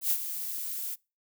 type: noise with ADSR envelope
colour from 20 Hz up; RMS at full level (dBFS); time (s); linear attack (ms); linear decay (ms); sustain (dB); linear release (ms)
violet; -25; 0.01-0.96; 100; 64; -10; 25
effects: noise-tail reverb RT60 0.3 s tail -26 dB re dry